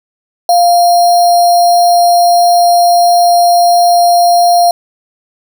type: tone with sample-and-hold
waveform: sine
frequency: 698.5 Hz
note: F5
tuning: in tune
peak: -4 dBFS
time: 0.49-4.71 s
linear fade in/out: 2 ms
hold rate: 4900 Hz
effects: none